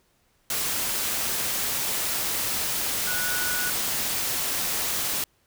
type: tone in noise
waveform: sine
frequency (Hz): 1469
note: F#6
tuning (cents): -13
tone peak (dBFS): -29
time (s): 3.07-3.7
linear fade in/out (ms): 2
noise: white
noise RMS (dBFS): -27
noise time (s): 0.5-5.24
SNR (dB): -5
effects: pink hiss -66 dBFS RMS until 5.46 s